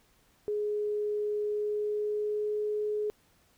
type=tone with pitch glide; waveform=sine; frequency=418.3 to 421.5 Hz; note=G#4 to G#4; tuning=+12 to +26 cents; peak=-28 dBFS; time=0.48-3.1 s; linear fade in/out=0 ms; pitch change=+14 cents; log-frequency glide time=1.44-2.62 s; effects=pink hiss -66 dBFS RMS until 3.57 s